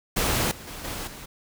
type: noise with level steps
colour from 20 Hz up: pink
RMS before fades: -24 / -42 / -38 / -33 / -41 dBFS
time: 0.16-1.26 s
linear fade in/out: 10 ms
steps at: 0.51 / 0.67 / 0.84 / 1.07 s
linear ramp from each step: 5 ms
effects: none